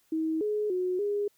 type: tone with pitch steps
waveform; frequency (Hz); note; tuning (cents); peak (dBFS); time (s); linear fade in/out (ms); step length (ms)
sine; 318.8 / 421.5 / 365.1 / 409.8; D#4 / G#4 / F#4 / G#4; +42 / +26 / -23 / -23; -26; 0.12-1.28; 5; 290
effects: white hiss -68 dBFS RMS until 1.37 s